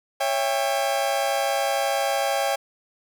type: chord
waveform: 40% pulse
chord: C# diminished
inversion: none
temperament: just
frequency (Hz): 554.4 / 665.2 / 798.3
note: C#5 / E5 / G5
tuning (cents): 0 / +16 / +31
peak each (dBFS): -25 / -27 / -24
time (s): 0.2-2.56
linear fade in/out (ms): 10
effects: none